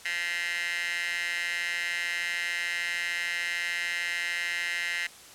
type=tone with high-pass filter; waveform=15% pulse; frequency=173.4 Hz; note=F3; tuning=12 cents flat; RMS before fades=-31 dBFS; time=0.05-5.07 s; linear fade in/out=5 ms; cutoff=2100 Hz; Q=6.7; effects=white hiss -49 dBFS RMS until 5.34 s + low-pass 10000 Hz 12 dB/octave